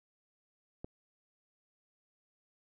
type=click; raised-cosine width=2 ms; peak=-28 dBFS; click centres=0.845 s; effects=none